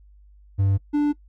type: tone pair in turn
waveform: triangle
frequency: 98 / 293.7 Hz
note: G2 / D4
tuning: 0 / 0 cents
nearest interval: octave + perfect fifth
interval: 1900 cents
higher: second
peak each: -15 dBFS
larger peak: neither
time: 0.58-0.78 / 0.93-1.13 s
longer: neither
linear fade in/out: 20 ms
effects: noise-tail reverb RT60 0.1 s tail -21 dB re dry + added 50 Hz sine -48 dBFS peak until 1.28 s